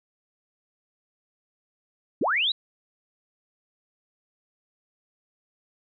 sine linear sweep, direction up, 170 to 4033 Hz, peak -21 dBFS, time 2.21-2.52 s, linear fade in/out 5 ms, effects none

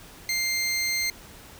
20% pulse tone, 2100 Hz, C7, 6 cents sharp, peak -19 dBFS, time 0.29-1.1 s, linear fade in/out 2 ms, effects pink hiss -47 dBFS RMS until 1.59 s

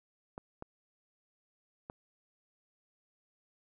clicks, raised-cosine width 1 ms, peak -28 dBFS, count 3, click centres 0.379 / 0.624 / 1.899 s, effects none

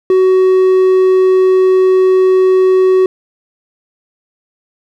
triangle tone, 374.2 Hz, F#4, 20 cents sharp, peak -4 dBFS, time 0.1-3.06 s, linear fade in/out 2 ms, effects none

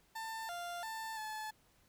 30% pulse tone with pitch steps, 893 / 697 / 889 / 864 Hz, A5 / F5 / A5 / A5, +25 / -4 / +18 / -32 cents, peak -38 dBFS, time 0.15-1.51 s, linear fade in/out 10 ms, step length 340 ms, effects pink hiss -70 dBFS RMS until 1.88 s

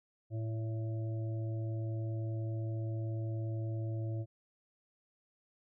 harmonic tone with a mistuned harmonic, 111.2 Hz, A2, 19 cents sharp, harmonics 1 / 3 / 5 / 6, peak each -34 / -45 / -50 / -53 dBFS, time 0.3-4.26 s, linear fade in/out 50 ms, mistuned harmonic 5, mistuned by +19 cents, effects none

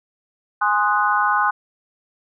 sine chord, Ab dominant seventh, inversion none, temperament equal, 830.6 / 1046.5 / 1244.5 / 1480 Hz, Ab5 / C6 / Eb6 / Gb6, 0 / 0 / 0 / 0 cents, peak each -21 dBFS, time 0.61-1.51 s, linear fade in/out 10 ms, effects none

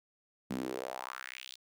sawtooth tone with high-pass filter sweep, 64 Hz, C2, 38 cents flat, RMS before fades -41 dBFS, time 0.5-1.56 s, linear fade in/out 10 ms, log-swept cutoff 200 to 4100 Hz, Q 3.3, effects none

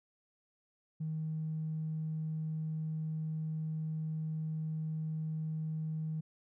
triangle tone with tanh clipping, 157.3 Hz, D#3, 19 cents sharp, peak -34 dBFS, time 1-6.21 s, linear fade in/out 10 ms, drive 4 dB, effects none

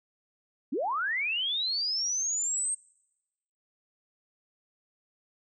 sine linear sweep, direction up, 215.8 to 8490 Hz, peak -27 dBFS, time 0.72-2.75 s, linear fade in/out 10 ms, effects noise-tail reverb RT60 1.0 s tail -26 dB re dry

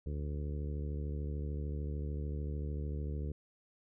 harmonic tone, 73.42 Hz, D2, in tune, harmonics 1 / 2 / 3 / 4 / 5 / 6 / 7, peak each -36 / -42 / -49 / -50 / -51 / -50 / -56 dBFS, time 0.06-3.32 s, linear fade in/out 5 ms, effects none

